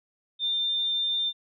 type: tone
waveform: sine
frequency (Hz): 3597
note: A7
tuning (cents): +37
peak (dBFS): -24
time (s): 0.39-1.33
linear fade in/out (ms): 50
effects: none